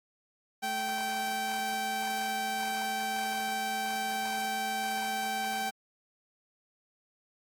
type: tone pair together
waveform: sawtooth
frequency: 217.8 / 777 Hz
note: A3 / G5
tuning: -17 / -16 cents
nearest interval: octave + minor seventh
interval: 2201 cents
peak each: -37 / -27 dBFS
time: 0.62-5.71 s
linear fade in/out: 20 ms
effects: AAC 64 kbps